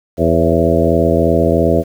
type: harmonic tone with a mistuned harmonic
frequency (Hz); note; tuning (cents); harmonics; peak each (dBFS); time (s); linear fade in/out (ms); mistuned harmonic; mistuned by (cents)
82.9; E2; +10; 1 / 2 / 3 / 4 / 5 / 6 / 7 / 8; -18 / -18 / -18 / -18 / -18 / -18 / -18 / -18; 0.17-1.84; 50; 7; -45
effects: 7-bit